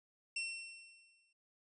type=tone with exponential decay; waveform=sawtooth; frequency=2710 Hz; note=E7; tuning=47 cents sharp; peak=-32 dBFS; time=0.36-1.33 s; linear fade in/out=5 ms; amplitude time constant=210 ms; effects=resampled to 22050 Hz